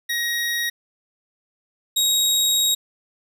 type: tone pair in turn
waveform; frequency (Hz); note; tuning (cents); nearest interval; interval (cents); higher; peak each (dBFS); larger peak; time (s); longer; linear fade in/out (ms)
25% pulse; 1888 / 3787; A#6 / A#7; +22 / +27; octave; 1205; second; -18 / -13; second; 0.09-0.7 / 1.96-2.75; second; 10
effects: none

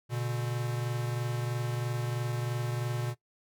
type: tone pair together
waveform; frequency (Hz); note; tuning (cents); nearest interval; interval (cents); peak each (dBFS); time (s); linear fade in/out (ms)
square; 120.4 / 143.45; B2 / D3; -44 / -40; minor third; 304; -32 / -38; 0.09-3.15; 50
effects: noise-tail reverb RT60 0.1 s tail -18 dB re dry

